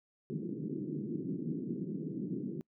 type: band-pass noise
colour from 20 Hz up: pink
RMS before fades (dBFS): -38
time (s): 0.3-2.61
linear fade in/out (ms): 0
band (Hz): 150 to 370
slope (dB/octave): 48
effects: noise-tail reverb RT60 0.1 s tail -26 dB re dry